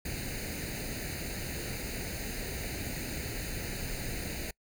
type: noise with comb filter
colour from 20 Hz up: pink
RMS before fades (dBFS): -37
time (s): 0.05-4.51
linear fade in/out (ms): 5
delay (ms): 0.45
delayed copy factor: +0.8
effects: noise-tail reverb RT60 0.1 s tail -25 dB re dry